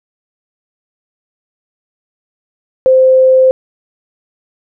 sine tone, 520 Hz, C5, 11 cents flat, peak -4 dBFS, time 2.86-3.51 s, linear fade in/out 0 ms, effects none

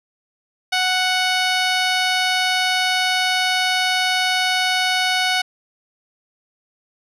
10% pulse tone with low-pass filter, 740 Hz, F#5, in tune, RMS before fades -19 dBFS, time 0.72-5.42 s, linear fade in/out 10 ms, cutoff 7600 Hz, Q 0.92, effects none

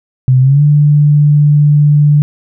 sine tone with pitch glide, 129.1 to 147.44 Hz, C3 to D3, -23 to +7 cents, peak -4 dBFS, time 0.28-2.22 s, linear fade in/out 0 ms, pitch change +230 cents, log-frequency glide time 0.41-0.62 s, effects none

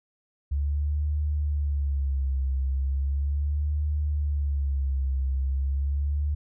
sine tone with vibrato, 70.4 Hz, C#2, 27 cents sharp, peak -23 dBFS, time 0.51-6.35 s, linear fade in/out 10 ms, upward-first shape sine, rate 0.37 Hz, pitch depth 98 cents each way, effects none

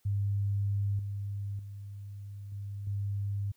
sine tone with level steps, 100.5 Hz, G2, 44 cents sharp, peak -27 / -33 / -40 / -36 / -30 dBFS, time 0.05-3.52 s, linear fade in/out 10 ms, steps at 0.99 / 1.59 / 2.52 / 2.87 s, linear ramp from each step 2 ms, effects white hiss -71 dBFS RMS until 3.56 s

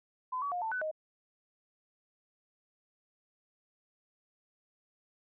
sine tone with pitch steps, 1016 / 1136 / 713 / 888 / 1498 / 623 Hz, B5 / C#6 / F5 / A5 / F#6 / D#5, +49 / +42 / +36 / +16 / +21 / +2 cents, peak -32 dBFS, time 0.32-0.914 s, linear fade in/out 10 ms, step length 99 ms, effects none

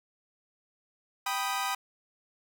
sawtooth chord, G augmented, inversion none, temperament equal, 784 / 987.8 / 1244.5 Hz, G5 / B5 / D#6, 0 / 0 / 0 cents, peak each -30 dBFS, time 1.26-1.75 s, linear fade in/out 5 ms, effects none

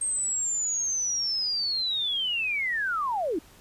sine linear sweep, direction down, 8470 to 281.3 Hz, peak -25 dBFS, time 0.01-3.39 s, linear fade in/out 5 ms, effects pink hiss -54 dBFS RMS until 3.6 s + resampled to 32000 Hz

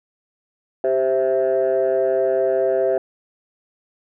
sine chord, C major, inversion second, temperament equal, 392 / 523.3 / 659.3 Hz, G4 / C5 / E5, 0 / 0 / 0 cents, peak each -19 dBFS, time 0.84-2.98 s, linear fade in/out 2 ms, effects tanh soft clip ceiling -11 dBFS

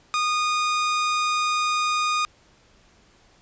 sawtooth tone, 1230 Hz, D#6, 20 cents flat, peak -17 dBFS, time 0.14-2.25 s, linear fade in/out 0 ms, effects pink hiss -57 dBFS RMS until 3.41 s + resampled to 16000 Hz

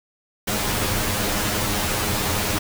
pink noise with comb filter, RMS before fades -23 dBFS, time 0.47-2.59 s, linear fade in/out 10 ms, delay 9.7 ms, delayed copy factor +0.95, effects none

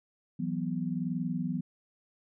sine chord, E suspended second, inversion none, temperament just, 164.81 / 185.42 / 247.2 Hz, E3 / F#3 / B3, 0 / +4 / +2 cents, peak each -34 dBFS, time 0.39-1.61 s, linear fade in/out 10 ms, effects none

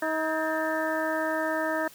harmonic tone with a mistuned harmonic, 316.7 Hz, D#4, 31 cents sharp, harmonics 1 / 2 / 3 / 4 / 5 / 6, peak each -32 / -29 / -34 / -36 / -34 / -34 dBFS, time 0.02-1.88 s, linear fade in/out 5 ms, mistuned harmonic 6, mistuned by -94 cents, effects white hiss -51 dBFS RMS until 1.94 s

